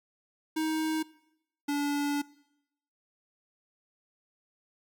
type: tone pair in turn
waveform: square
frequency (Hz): 315.2 / 288.1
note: D#4 / D4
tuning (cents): +23 / -33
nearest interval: major second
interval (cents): 156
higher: first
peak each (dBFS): -28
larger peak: neither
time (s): 0.56-1.03 / 1.68-2.22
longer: second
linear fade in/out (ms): 10
effects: noise-tail reverb RT60 0.8 s tail -21 dB re dry